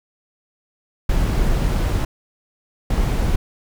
brown noise bursts at uneven times, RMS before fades -18 dBFS, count 2, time 1.09-2.05 / 2.9-3.36 s, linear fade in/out 5 ms, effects none

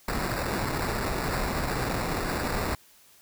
pink noise with sample-and-hold, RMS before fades -29 dBFS, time 0.08-2.75 s, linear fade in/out 2 ms, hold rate 3150 Hz, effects white hiss -57 dBFS RMS until 3.21 s

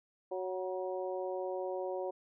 harmonic tone with a mistuned harmonic, 185 Hz, F#3, in tune, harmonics 2 / 3 / 4 / 5, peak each -38 / -38 / -43 / -47 dBFS, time 0.31-2.11 s, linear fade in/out 10 ms, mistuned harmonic 5, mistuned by +46 cents, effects none

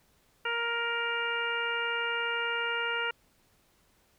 harmonic tone, 468.4 Hz, A#4, 8 cents sharp, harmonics 1 / 2 / 3 / 4 / 5 / 6, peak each -37 / -37 / -32 / -38 / -38 / -36 dBFS, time 0.45-3.11 s, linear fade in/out 5 ms, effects pink hiss -67 dBFS RMS until 4.18 s

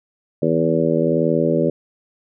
harmonic tone with a mistuned harmonic, 81.5 Hz, E2, 19 cents flat, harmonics 2 / 3 / 4 / 5 / 6 / 7, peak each -22 / -22 / -22 / -22 / -22 / -22 dBFS, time 0.42-1.7 s, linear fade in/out 5 ms, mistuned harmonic 2, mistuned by -23 cents, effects none

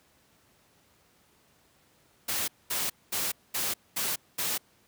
white noise bursts, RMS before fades -30 dBFS, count 6, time 2.28-4.58 s, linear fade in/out 10 ms, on 200 ms, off 220 ms, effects pink hiss -64 dBFS RMS until 4.87 s + high-pass 80 Hz 12 dB/octave

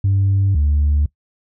sine tone pair in turn, 98 / 73.24 Hz, G2 / D2, 0 / -4 cents, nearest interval perfect fourth, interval 504 cents, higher first, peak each -11 dBFS, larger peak neither, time 0.04-0.55 / 0.55-1.06 s, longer neither, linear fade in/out 5 ms, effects noise-tail reverb RT60 0.1 s tail -20 dB re dry + tanh soft clip ceiling -10 dBFS

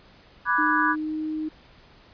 sine chord, G# half-diminished seventh, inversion first, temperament equal, 987.8 / 1174.7 / 1480 / 1661.2 Hz, B5 / D6 / F#6 / G#6, 0 / 0 / 0 / 0 cents, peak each -25 dBFS, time 0.45-0.96 s, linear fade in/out 50 ms
sine tone with pitch glide, 305.9 to 310.9 Hz, D#4 to D#4, -29 to -1 cents, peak -26 dBFS, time 0.58-1.49 s, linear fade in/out 10 ms, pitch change +28 cents, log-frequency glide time 0.79-1.16 s
effects pink hiss -53 dBFS RMS until 2.13 s + resampled to 11025 Hz

